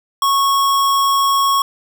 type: tone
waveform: square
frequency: 1102 Hz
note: C#6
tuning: 11 cents flat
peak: -13 dBFS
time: 0.22-1.62 s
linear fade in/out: 2 ms
effects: none